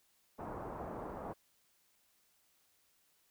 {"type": "low-pass noise", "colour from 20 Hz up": "white", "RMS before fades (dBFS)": -44, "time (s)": [0.38, 1.34], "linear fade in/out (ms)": 20, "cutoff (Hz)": 1000, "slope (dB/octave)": 24, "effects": ["white hiss -73 dBFS RMS until 3.3 s"]}